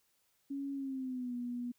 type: tone with pitch glide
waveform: sine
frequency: 277.7 to 243.2 Hz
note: C#4 to B3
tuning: +3 to -26 cents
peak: -36 dBFS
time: 0.5-1.72 s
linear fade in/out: 10 ms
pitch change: -229 cents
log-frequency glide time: 0.73-1.35 s
effects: white hiss -75 dBFS RMS until 1.78 s